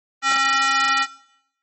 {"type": "tone with high-pass filter", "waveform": "square", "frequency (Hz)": 270.8, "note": "C#4", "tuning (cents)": -40, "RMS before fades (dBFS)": -18, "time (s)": [0.22, 1.07], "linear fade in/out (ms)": 50, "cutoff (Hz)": 1400, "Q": 2, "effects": ["noise-tail reverb RT60 0.8 s tail -20 dB re dry", "MP3 32 kbps"]}